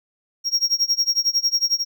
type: tone with tremolo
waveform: triangle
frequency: 5588 Hz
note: F8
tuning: in tune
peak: -13 dBFS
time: 0.44-1.85 s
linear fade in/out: 50 ms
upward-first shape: sine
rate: 11 Hz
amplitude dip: 95%
effects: none